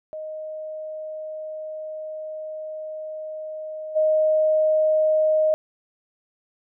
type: tone with level steps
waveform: sine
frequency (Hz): 622.3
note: D#5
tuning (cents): 0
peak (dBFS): -30 / -16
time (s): 0.13-5.54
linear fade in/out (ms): 0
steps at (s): 3.95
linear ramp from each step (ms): 20
effects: none